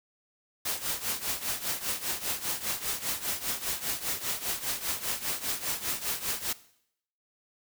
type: noise with tremolo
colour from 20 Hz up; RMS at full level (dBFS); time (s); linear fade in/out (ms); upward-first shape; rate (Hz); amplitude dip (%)
white; -29; 0.65-6.53; 5; triangle; 5; 85
effects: noise-tail reverb RT60 0.7 s tail -18 dB re dry